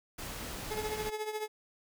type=noise; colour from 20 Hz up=pink; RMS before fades=-41 dBFS; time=0.18-1.1 s; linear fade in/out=10 ms
type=tone with tremolo; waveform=30% pulse; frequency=428.6 Hz; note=A4; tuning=45 cents flat; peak=-29 dBFS; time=0.7-1.48 s; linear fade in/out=20 ms; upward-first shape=triangle; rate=14 Hz; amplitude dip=75%
effects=none